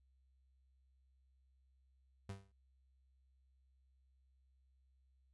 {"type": "tone with exponential decay", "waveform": "35% pulse", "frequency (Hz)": 98, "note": "G2", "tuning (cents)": 0, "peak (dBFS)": -40, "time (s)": [2.29, 2.52], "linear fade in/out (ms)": 5, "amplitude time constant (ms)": 50, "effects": ["added 65 Hz sine -70 dBFS peak until 5.33 s", "resampled to 24000 Hz"]}